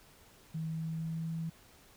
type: tone with pitch glide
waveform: sine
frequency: 160.2 to 163.38 Hz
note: E3 to E3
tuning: -49 to -15 cents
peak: -34 dBFS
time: 0.54-1.5 s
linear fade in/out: 10 ms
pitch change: +34 cents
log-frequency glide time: 0.66-1.32 s
effects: pink hiss -60 dBFS RMS until 1.96 s